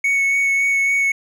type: tone with vibrato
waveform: triangle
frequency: 2217 Hz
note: C#7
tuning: in tune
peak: -13 dBFS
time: 0.04-1.12 s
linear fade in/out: 5 ms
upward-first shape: sine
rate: 3.6 Hz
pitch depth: 11 cents each way
effects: none